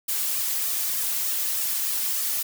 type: noise with flanger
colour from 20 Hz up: blue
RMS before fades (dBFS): -26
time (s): 0.08-2.43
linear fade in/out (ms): 10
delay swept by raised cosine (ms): 1.6 to 3.5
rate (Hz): 3.3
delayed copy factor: +0.95
effects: none